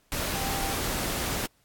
sine tone in noise, 784 Hz, G5, in tune, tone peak -34 dBFS, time 0.35-0.73 s, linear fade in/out 0 ms, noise pink, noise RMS -30 dBFS, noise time 0.12-1.46 s, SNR -7 dB, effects pink hiss -66 dBFS RMS until 1.64 s + AAC 64 kbps

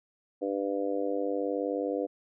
harmonic tone, 99.3 Hz, G2, 23 cents sharp, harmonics 3 / 4 / 5 / 6 / 7, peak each -33 / -36 / -31 / -38 / -40 dBFS, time 0.41-2.07 s, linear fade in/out 20 ms, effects none

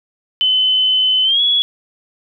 sine tone with pitch glide, 3036 to 3369 Hz, F#7 to G#7, +44 to +24 cents, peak -11 dBFS, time 0.41-1.62 s, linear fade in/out 0 ms, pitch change +180 cents, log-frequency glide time 1.24-1.41 s, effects none

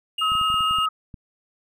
triangle tone, 2836 Hz, F7, 26 cents sharp, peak -22 dBFS, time 0.18-0.86 s, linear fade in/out 5 ms
sine tone with vibrato, 1276 Hz, D#6, 43 cents sharp, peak -20 dBFS, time 0.21-0.89 s, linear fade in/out 10 ms, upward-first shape sine, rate 13 Hz, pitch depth 10 cents each way
clicks, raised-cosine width 5 ms, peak -26 dBFS, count 9, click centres 0.319 / 0.353 / 0.413 / 0.502 / 0.542 / 0.607 / 0.71 / 0.786 / 1.142 s
effects none

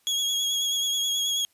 30% pulse tone with vibrato, 3317 Hz, G#7, 3 cents flat, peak -21 dBFS, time 0.07-1.45 s, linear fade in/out 0 ms, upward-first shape triangle, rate 9.3 Hz, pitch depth 31 cents each way, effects white hiss -66 dBFS RMS until 1.53 s + resampled to 32000 Hz

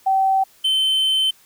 sine / triangle tone pair in turn, 770 / 3080 Hz, G5 / G7, -31 / -31 cents, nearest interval 2 octaves, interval 2400 cents, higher second, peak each -14 dBFS, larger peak neither, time 0.06-0.44 / 0.64-1.31 s, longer second, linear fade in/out 10 ms, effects white hiss -53 dBFS RMS until 1.45 s

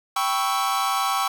45% pulse chord, C# half-diminished seventh, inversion second, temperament equal, 784 / 987.8 / 1108.7 / 1318.5 Hz, G5 / B5 / C#6 / E6, 0 / 0 / 0 / 0 cents, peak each -26 / -31 / -25 / -27 dBFS, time 0.16-1.28 s, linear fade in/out 5 ms, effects none

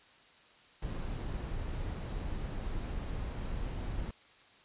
brown noise, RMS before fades -37 dBFS, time 0.82-4.11 s, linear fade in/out 5 ms, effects white hiss -60 dBFS RMS until 4.64 s + resampled to 8000 Hz

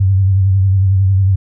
sine tone with vibrato, 96.1 Hz, G2, 34 cents flat, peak -8 dBFS, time 0-1.36 s, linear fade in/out 10 ms, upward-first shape triangle, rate 11 Hz, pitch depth 62 cents each way, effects none

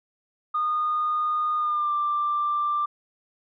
sine tone with pitch glide, 1226 to 1181.5 Hz, D#6 to D6, -26 to +10 cents, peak -21 dBFS, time 0.54-2.86 s, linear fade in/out 10 ms, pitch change -64 cents, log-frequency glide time 1.57-1.93 s, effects tanh soft clip ceiling -17 dBFS

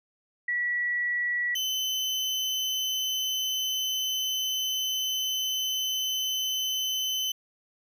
sine / 35% pulse tone pair in turn, 1940 / 3042 Hz, B6 / F#7, -31 / +47 cents, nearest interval minor sixth, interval 778 cents, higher second, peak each -25 dBFS, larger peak neither, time 0.48-1.55 / 1.55-7.32 s, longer second, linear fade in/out 5 ms, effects none

